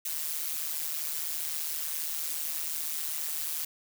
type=noise with amplitude modulation; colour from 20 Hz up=blue; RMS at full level=-30 dBFS; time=0.05-3.65 s; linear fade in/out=5 ms; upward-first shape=sine; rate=155 Hz; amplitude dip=80%; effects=none